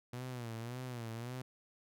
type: tone with vibrato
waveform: sawtooth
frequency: 120.3 Hz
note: B2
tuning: 45 cents flat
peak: -37 dBFS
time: 0.13-1.42 s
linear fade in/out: 5 ms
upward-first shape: sine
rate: 1.8 Hz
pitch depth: 110 cents each way
effects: none